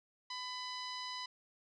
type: tone with low-pass filter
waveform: sawtooth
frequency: 1000 Hz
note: B5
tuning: 21 cents sharp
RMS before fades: -43 dBFS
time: 0.3-1.26 s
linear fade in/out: 5 ms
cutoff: 4700 Hz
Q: 5.4
effects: none